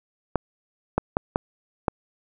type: clicks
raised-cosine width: 1 ms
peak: -6 dBFS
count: 5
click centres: 0.357 / 0.98 / 1.169 / 1.359 / 1.882 s
effects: none